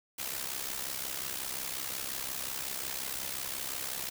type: noise with amplitude modulation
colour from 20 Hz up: white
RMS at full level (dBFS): -34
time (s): 0.18-4.1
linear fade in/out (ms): 10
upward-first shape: sine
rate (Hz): 65.6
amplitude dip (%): 70
effects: none